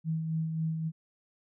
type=tone with tremolo; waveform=sine; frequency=160.5 Hz; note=E3; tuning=46 cents flat; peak=-27 dBFS; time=0.04-0.92 s; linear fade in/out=50 ms; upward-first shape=sine; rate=3.7 Hz; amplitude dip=40%; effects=none